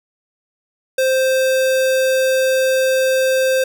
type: tone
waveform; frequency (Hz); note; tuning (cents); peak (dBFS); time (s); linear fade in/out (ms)
square; 523.3; C5; 0; -14; 0.98-3.64; 5
effects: none